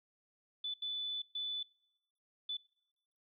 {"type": "tone bursts at uneven times", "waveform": "sine", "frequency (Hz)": 3487, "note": "A7", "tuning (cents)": -16, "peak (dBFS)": -36, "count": 4, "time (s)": [[0.64, 0.74], [0.82, 1.22], [1.35, 1.63], [2.49, 2.57]], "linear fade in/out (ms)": 5, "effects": ["noise-tail reverb RT60 0.9 s tail -24 dB re dry"]}